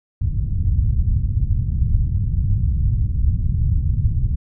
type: low-pass noise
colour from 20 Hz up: white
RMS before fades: -18 dBFS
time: 0.21-4.36 s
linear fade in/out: 10 ms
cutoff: 110 Hz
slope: 24 dB/octave
effects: none